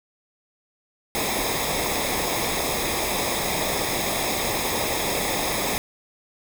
pink noise with comb filter, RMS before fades -25 dBFS, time 1.15-5.78 s, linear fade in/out 0 ms, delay 0.68 ms, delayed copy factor -0.7, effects none

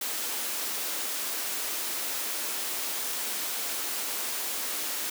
white high-pass noise, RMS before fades -32 dBFS, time 0.01-5.1 s, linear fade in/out 5 ms, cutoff 240 Hz, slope 24 dB/octave, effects none

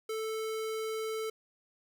square tone, 440 Hz, A4, in tune, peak -34 dBFS, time 0.09-1.3 s, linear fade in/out 5 ms, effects none

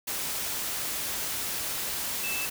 sine tone in noise, 2637 Hz, E7, in tune, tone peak -32 dBFS, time 2.23-2.46 s, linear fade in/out 10 ms, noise white, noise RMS -32 dBFS, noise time 0.07-2.5 s, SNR -3 dB, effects none

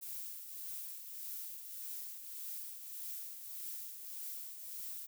violet noise with tremolo, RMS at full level -43 dBFS, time 0.01-5.07 s, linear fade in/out 20 ms, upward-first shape triangle, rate 1.7 Hz, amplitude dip 55%, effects none

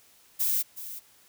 violet noise with echo, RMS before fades -26 dBFS, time 0.39-0.63 s, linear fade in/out 20 ms, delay 370 ms, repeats 1, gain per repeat -13 dB, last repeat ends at 1 s, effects white hiss -59 dBFS RMS until 1.28 s

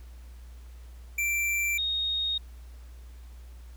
square / sine tone pair in turn, 2349 / 3726 Hz, D7 / A#7, 0 / -2 cents, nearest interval minor sixth, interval 798 cents, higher second, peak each -26 dBFS, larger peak neither, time 1.18-1.78 / 1.78-2.38 s, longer neither, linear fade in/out 5 ms, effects added 60 Hz sine -43 dBFS peak until 3.76 s + pink hiss -60 dBFS RMS until 3.76 s

